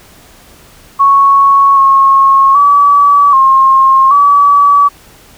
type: tone with pitch steps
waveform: sine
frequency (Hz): 1107 / 1089 / 1145 / 1069 / 1144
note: C#6 / C#6 / D6 / C6 / D6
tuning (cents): -3 / -31 / -44 / +37 / -46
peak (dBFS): -3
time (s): 0.99-4.89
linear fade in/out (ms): 20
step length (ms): 780
effects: pink hiss -40 dBFS RMS until 5.37 s